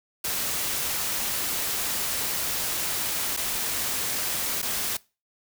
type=noise with dropouts; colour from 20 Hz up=white; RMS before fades=-28 dBFS; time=0.24-4.97 s; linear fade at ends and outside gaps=5 ms; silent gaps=3.366-3.372 / 4.618-4.626 s; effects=noise-tail reverb RT60 0.3 s tail -22 dB re dry